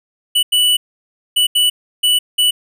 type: tone bursts at uneven times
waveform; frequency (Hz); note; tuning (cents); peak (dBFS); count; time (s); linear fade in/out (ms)
square; 2962; F#7; +1; -11; 6; 0.35-0.43 / 0.52-0.77 / 1.36-1.47 / 1.55-1.7 / 2.03-2.19 / 2.38-2.51; 10
effects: none